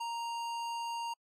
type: tone with hard clipping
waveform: sine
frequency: 932.3 Hz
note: A#5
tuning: in tune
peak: -37 dBFS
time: 0-1.14 s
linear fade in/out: 10 ms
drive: 15 dB
effects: AAC 64 kbps